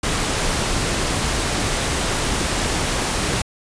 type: noise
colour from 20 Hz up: pink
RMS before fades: -21 dBFS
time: 0.03-3.42 s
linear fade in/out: 5 ms
effects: resampled to 22050 Hz